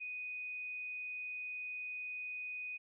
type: tone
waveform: sine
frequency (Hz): 2489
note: D#7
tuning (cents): 0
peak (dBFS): -40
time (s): 0-2.78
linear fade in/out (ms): 20
effects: none